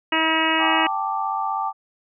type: harmonic tone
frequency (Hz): 320.4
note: E4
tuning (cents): -49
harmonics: 1 / 2 / 3 / 4 / 5 / 6 / 7 / 8 / 9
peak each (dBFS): -25 / -29 / -24 / -27 / -29 / -25 / -29 / -27 / -25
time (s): 0.12-0.87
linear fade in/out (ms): 5
type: chord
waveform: sine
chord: G suspended second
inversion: none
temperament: equal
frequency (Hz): 784 / 880 / 1174.7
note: G5 / A5 / D6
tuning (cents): 0 / 0 / 0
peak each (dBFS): -26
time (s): 0.58-1.73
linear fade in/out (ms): 50
effects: none